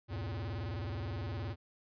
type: tone with vibrato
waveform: square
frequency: 98 Hz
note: G2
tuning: in tune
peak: -37 dBFS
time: 0.08-1.56 s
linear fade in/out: 50 ms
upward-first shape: square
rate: 19 Hz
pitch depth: 280 cents each way
effects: resampled to 11025 Hz